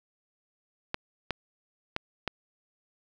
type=clicks; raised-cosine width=0.3 ms; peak=-13 dBFS; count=4; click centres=0.944 / 1.307 / 1.964 / 2.277 s; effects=none